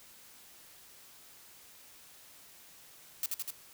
blue noise with echo, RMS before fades -32 dBFS, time 3.23-3.26 s, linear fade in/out 2 ms, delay 82 ms, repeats 3, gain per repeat -2 dB, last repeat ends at 3.506 s, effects white hiss -56 dBFS RMS until 3.73 s

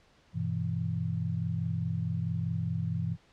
sine chord, E minor, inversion first, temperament just, 98.89 / 123.61 / 164.81 Hz, G2 / B2 / E3, +16 / +2 / 0 cents, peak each -34 / -34 / -32 dBFS, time 0.33-3.17 s, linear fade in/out 50 ms, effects pink hiss -63 dBFS RMS until 3.32 s + low-pass 5000 Hz 12 dB/octave

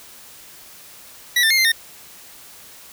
25% pulse tone with pitch steps, 1944 / 1789 / 2138 / 2083 / 1831 Hz, B6 / A6 / C7 / C7 / A#6, -28 / +28 / +37 / -8 / -32 cents, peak -10 dBFS, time 1.36-1.72 s, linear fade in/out 5 ms, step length 72 ms, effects white hiss -43 dBFS RMS until 2.92 s

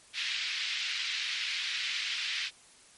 pink band-pass noise, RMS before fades -34 dBFS, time 0.13-2.51 s, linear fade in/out 50 ms, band 2100 to 4500 Hz, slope 24 dB/octave, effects white hiss -57 dBFS RMS until 2.97 s + MP3 48 kbps

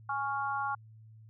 sine chord, Db major, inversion second, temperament equal, 830.6 / 1108.7 / 1396.9 Hz, Ab5 / Db6 / F6, 0 / 0 / 0 cents, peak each -34 / -35 / -36 dBFS, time 0.09-0.75 s, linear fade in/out 5 ms, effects added 110 Hz sine -51 dBFS peak until 1.29 s

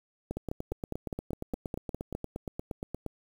two click trains, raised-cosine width 2 ms, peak -20 / -21 dBFS, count 10 / 24, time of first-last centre 0.31-2.15 / 0.37-3.063 s, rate 4.89 / 8.54 Hz, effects 8-bit

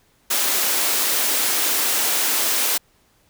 white high-pass noise, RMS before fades -20 dBFS, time 0.3-2.78 s, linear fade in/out 10 ms, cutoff 250 Hz, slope 24 dB/octave, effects pink hiss -60 dBFS RMS until 3.29 s

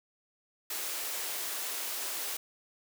white high-pass noise, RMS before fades -36 dBFS, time 0.7-2.37 s, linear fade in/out 5 ms, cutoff 320 Hz, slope 24 dB/octave, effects none

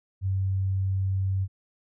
sine tone, 95.8 Hz, G2, 39 cents flat, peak -23 dBFS, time 0.21-1.48 s, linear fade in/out 50 ms, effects none

